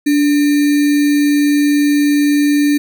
sine tone with sample-and-hold, 290.6 Hz, D4, 18 cents flat, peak -9 dBFS, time 0.06-2.78 s, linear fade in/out 10 ms, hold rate 2100 Hz, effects none

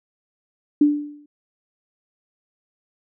sine tone with exponential decay, 293.7 Hz, D4, in tune, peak -9 dBFS, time 0.81-1.26 s, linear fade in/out 5 ms, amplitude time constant 97 ms, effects none

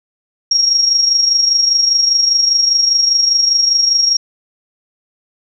sine tone with amplitude modulation, 5588 Hz, F8, in tune, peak -7 dBFS, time 0.51-4.17 s, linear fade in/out 5 ms, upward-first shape sine, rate 25 Hz, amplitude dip 55%, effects none

